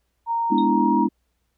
sine tone with pitch glide, 927 to 946.5 Hz, A#5 to A#5, -10 to +26 cents, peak -20 dBFS, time 0.26-1.08 s, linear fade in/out 50 ms, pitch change +36 cents, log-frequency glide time 0.56-0.94 s
sine chord, E dominant seventh, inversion first, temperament equal, 207.7 / 246.9 / 293.7 / 329.6 Hz, G#3 / B3 / D4 / E4, 0 / 0 / 0 / 0 cents, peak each -23 dBFS, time 0.5-1.09 s, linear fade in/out 20 ms
sine tone with exponential decay, 3729 Hz, A#7, in tune, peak -29 dBFS, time 0.58-0.7 s, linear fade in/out 2 ms, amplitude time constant 24 ms
effects added 60 Hz sine -70 dBFS peak until 1.57 s + pink hiss -74 dBFS RMS until 1.57 s

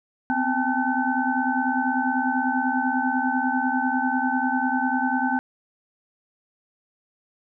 sine tone cluster, 251.7 / 261.8 / 796 / 872 / 1517 Hz, B3 / C4 / G5 / A5 / F#6, +33 / +1 / +26 / -16 / +43 cents, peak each -27 dBFS, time 0.3-5.39 s, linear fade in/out 0 ms, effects none

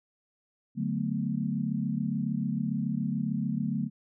sine chord, B minor seventh, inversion first, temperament equal, 146.83 / 185 / 220 / 246.9 Hz, D3 / F#3 / A3 / B3, 0 / 0 / 0 / 0 cents, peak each -33 / -33 / -31 / -35 dBFS, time 0.75-3.9 s, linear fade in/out 50 ms, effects none

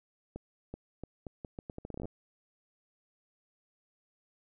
accelerating click train, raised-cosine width 2 ms, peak -27 dBFS, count 17, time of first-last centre 0.36-2.055 s, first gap 380 ms, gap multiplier 0.78, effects none

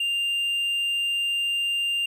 triangle tone, 2794 Hz, F7, in tune, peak -21 dBFS, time 0-2.06 s, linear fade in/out 5 ms, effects none

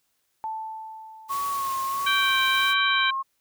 sine tone with exponential decay, 880 Hz, A5, in tune, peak -27 dBFS, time 0.44-2.42 s, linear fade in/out 0 ms, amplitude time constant 430 ms
white noise, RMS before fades -38 dBFS, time 1.28-2.75 s, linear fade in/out 50 ms
sine tone with vibrato, 1098 Hz, C#6, 17 cents flat, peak -25 dBFS, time 1.29-3.23 s, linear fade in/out 20 ms, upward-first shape sine, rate 1.5 Hz, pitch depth 43 cents each way
harmonic tone, 781 Hz, G5, 7 cents flat, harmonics 2 / 3 / 4 / 5, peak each -24 / -26 / -27 / -28 dBFS, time 2.06-3.11 s, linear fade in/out 10 ms
effects white hiss -72 dBFS RMS until 3.4 s

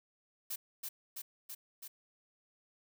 blue noise with echo, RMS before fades -39 dBFS, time 0.5-0.56 s, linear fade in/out 10 ms, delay 330 ms, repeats 4, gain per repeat -2 dB, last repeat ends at 1.88 s, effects none

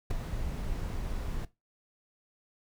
brown noise with ADSR envelope, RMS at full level -24 dBFS, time 0.1-1.45 s, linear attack 11 ms, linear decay 4 ms, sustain -10 dB, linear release 3 ms, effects noise-tail reverb RT60 0.2 s tail -17 dB re dry

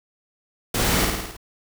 pink noise with echo, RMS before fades -23 dBFS, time 0.74-1.05 s, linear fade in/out 5 ms, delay 53 ms, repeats 6, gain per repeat -3 dB, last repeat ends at 1.368 s, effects none

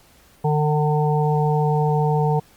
harmonic tone, 150.6 Hz, D3, 44 cents sharp, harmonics 1 / 3 / 5 / 6, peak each -18 / -23 / -25 / -26 dBFS, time 0.44-2.4 s, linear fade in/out 10 ms, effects pink hiss -53 dBFS RMS until 2.56 s + Opus 48 kbps

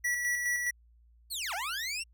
square tone with tremolo, 1945 Hz, B6, 27 cents flat, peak -28 dBFS, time 0.04-0.71 s, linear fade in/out 10 ms, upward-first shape square, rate 4.8 Hz, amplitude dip 35%
20% pulse linear two-way sweep, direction down then up, 4585 to 659.3 to 2808 Hz, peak -28 dBFS, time 1.3-2.04 s, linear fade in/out 20 ms, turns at 1.54 s
effects added 58 Hz sine -58 dBFS peak until 2.13 s

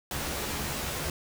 pink noise with comb filter, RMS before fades -33 dBFS, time 0.11-1.1 s, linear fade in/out 2 ms, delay 14 ms, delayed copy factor +0.85, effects none

